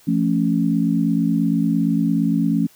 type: chord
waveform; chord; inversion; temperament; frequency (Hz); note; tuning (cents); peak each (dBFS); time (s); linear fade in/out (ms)
sine; F augmented; none; equal with one note detuned; 171.12 / 220 / 277.2; F3 / A3 / C#4; -35 / 0 / 0; -20; 0.07-2.67; 10
effects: white hiss -52 dBFS RMS until 2.75 s